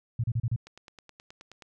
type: tone bursts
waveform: sine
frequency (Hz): 116.54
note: A#2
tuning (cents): 0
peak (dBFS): -24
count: 5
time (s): 0.19-0.562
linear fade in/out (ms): 5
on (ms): 48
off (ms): 33
type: click train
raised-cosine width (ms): 0.2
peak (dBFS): -30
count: 10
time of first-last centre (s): 0.67-1.622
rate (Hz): 9.45
effects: none